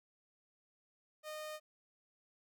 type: tone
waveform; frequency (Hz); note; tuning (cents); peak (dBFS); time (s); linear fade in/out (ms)
sawtooth; 614; D#5; -23; -39; 1.23-1.6; 50
effects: none